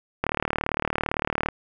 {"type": "click train", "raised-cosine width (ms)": 0.5, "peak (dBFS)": -8, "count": 48, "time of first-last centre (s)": [0.24, 1.487], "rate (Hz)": 37.7, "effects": []}